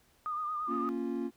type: tone with vibrato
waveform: sine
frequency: 1223 Hz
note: D#6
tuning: 30 cents flat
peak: -32 dBFS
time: 0.26-0.89 s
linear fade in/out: 0 ms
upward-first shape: triangle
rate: 8.7 Hz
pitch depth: 52 cents each way
type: chord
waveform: triangle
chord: Bb minor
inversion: none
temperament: equal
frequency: 233.1 / 277.2 / 349.2 Hz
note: Bb3 / Db4 / F4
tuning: 0 / 0 / 0 cents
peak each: -34 dBFS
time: 0.67-1.31 s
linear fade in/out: 50 ms
effects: tanh soft clip ceiling -20 dBFS + pink hiss -67 dBFS RMS until 1.36 s